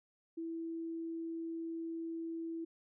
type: tone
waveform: sine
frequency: 329.6 Hz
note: E4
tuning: in tune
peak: -38 dBFS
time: 0.37-2.65 s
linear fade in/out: 10 ms
effects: none